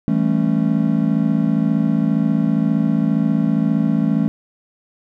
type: chord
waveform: triangle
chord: A dominant seventh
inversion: second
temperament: just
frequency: 165 / 198 / 220 / 275 Hz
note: E3 / G3 / A3 / C#4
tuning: +2 / +18 / 0 / -14 cents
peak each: -18 / -21 / -16 / -19 dBFS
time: 0.08-4.28 s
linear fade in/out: 0 ms
effects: none